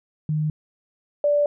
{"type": "tone pair in turn", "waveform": "sine", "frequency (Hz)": [153.3, 583.8], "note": ["D#3", "D5"], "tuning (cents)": [-25, -10], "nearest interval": "octave + major seventh", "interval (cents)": 2315, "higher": "second", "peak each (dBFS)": [-20, -16], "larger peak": "second", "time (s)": [[0.29, 0.5], [1.24, 1.46]], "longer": "second", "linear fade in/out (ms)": 2, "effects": []}